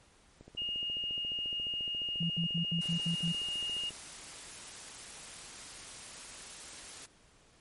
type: click train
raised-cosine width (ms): 2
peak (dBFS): -37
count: 51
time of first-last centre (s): 0.41-3.907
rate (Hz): 14.3
type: tone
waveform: sine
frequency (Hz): 2850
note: F7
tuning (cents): +34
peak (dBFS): -33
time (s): 0.57-3.9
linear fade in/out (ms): 10
type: tone bursts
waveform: sine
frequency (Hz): 168.4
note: E3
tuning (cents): +37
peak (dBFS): -30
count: 7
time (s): 2.2-3.325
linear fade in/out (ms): 10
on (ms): 99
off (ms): 72
type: noise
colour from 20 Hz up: white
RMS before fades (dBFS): -47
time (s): 2.81-7.06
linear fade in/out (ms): 5
effects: pink hiss -63 dBFS RMS until 7.6 s + MP3 48 kbps